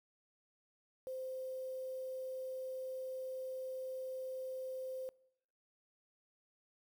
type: tone with quantisation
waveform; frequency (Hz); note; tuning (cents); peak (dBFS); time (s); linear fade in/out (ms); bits
sine; 519; C5; -14; -40; 1.07-5.09; 0; 10
effects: noise-tail reverb RT60 0.8 s tail -24 dB re dry